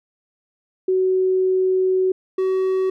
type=tone pair in turn; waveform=sine / triangle; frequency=374 / 377.3 Hz; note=F#4 / F#4; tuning=+19 / +34 cents; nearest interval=unison; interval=15 cents; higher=second; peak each=-15 dBFS; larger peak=neither; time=0.88-2.12 / 2.38-2.9 s; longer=first; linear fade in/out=5 ms; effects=none